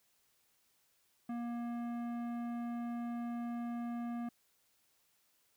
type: tone with tanh clipping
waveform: sine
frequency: 237.1 Hz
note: A#3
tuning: 30 cents sharp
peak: -39 dBFS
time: 1.29-4.29 s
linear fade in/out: 5 ms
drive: 14 dB
effects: white hiss -74 dBFS RMS until 5.56 s